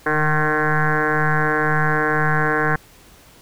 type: tone with frequency modulation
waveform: sine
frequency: 766 Hz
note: G5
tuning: 40 cents flat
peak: -15 dBFS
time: 0.06-2.76 s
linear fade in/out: 5 ms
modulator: 153 Hz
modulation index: 6.7
effects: pink hiss -48 dBFS RMS until 3.41 s